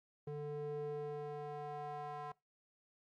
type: tone with band-pass filter sweep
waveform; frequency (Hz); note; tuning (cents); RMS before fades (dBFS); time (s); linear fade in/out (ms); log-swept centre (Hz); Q
square; 147.4; D3; +7; -43; 0.27-2.32; 5; 340 to 900; 2.8
effects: noise-tail reverb RT60 0.2 s tail -22 dB re dry + Opus 48 kbps